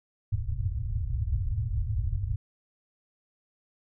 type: low-pass noise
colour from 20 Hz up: white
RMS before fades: -29 dBFS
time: 0.32-2.36 s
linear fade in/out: 5 ms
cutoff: 120 Hz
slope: 96 dB/octave
effects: none